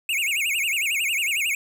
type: tone with vibrato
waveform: square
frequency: 2483 Hz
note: D#7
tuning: 4 cents flat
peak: -22 dBFS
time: 0.09-1.55 s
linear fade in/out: 2 ms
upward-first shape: sine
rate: 11 Hz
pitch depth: 250 cents each way
effects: none